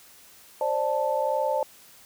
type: tone cluster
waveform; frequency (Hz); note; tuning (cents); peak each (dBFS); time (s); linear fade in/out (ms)
sine; 531 / 593 / 880; C5 / D5 / A5; +25 / +17 / 0; -27; 0.61-1.63; 2
effects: white hiss -52 dBFS RMS until 2.05 s